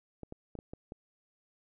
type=clicks; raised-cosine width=2 ms; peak=-29 dBFS; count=6; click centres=0.233 / 0.324 / 0.553 / 0.589 / 0.735 / 0.921 s; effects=none